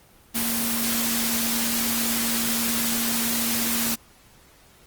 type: tone in noise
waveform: sine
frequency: 231.8 Hz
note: A#3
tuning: 10 cents flat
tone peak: -28 dBFS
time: 0.34-3.96 s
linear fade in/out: 20 ms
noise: white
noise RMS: -25 dBFS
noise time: 0.34-3.96 s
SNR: -6 dB
effects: pink hiss -54 dBFS RMS until 4.86 s + Opus 24 kbps